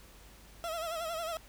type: tone with vibrato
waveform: 30% pulse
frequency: 659.3 Hz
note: E5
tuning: in tune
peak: -32 dBFS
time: 0.64-1.37 s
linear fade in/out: 0 ms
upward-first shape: sine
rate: 11 Hz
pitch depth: 77 cents each way
effects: added 50 Hz sine -56 dBFS peak until 1.48 s + pink hiss -57 dBFS RMS until 1.48 s